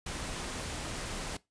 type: noise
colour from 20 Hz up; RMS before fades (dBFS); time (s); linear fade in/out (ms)
pink; -38; 0.06-1.37; 5
effects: noise-tail reverb RT60 0.2 s tail -20 dB re dry + resampled to 22050 Hz